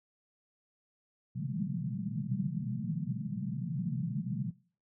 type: band-pass noise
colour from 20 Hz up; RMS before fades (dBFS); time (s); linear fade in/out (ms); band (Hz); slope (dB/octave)
pink; -35; 1.35-4.51; 10; 120 to 220; 96
effects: noise-tail reverb RT60 0.4 s tail -19 dB re dry